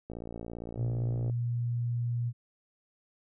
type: click train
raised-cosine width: 2 ms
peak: -27 dBFS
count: 70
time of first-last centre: 0.1-1.298 s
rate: 57.6 Hz
type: tone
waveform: sine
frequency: 119.4 Hz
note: A#2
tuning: 42 cents sharp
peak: -28 dBFS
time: 0.76-2.33 s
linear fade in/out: 50 ms
effects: none